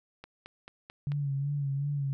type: click train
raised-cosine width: 0.3 ms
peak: -28 dBFS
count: 5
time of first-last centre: 0.24-1.119 s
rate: 4.55 Hz
type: tone with vibrato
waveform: sine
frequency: 141.1 Hz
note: C#3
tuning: 31 cents sharp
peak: -28 dBFS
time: 1.07-2.13 s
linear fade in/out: 0 ms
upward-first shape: sine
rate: 2.7 Hz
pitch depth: 48 cents each way
effects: none